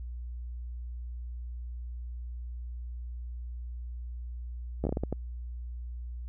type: slowing click train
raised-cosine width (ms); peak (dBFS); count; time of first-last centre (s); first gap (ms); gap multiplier
2; -17; 8; 4.84-5.126; 12; 1.4
effects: added 60 Hz sine -36 dBFS peak until 6.28 s